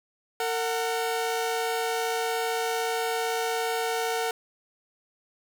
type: tone pair together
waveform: sawtooth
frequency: 455.5 / 740 Hz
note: A#4 / F#5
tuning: -40 / 0 cents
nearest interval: minor sixth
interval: 840 cents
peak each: -24 / -26 dBFS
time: 0.4-4.31 s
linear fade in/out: 2 ms
effects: none